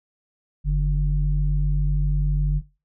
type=tone pair together; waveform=sine; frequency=46.36 / 146.83 Hz; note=F#1 / D3; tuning=+4 / 0 cents; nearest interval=octave + minor sixth; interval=1996 cents; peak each=-18 / -22 dBFS; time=0.64-2.62 s; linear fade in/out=50 ms; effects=noise-tail reverb RT60 0.3 s tail -20 dB re dry + tanh soft clip ceiling -11 dBFS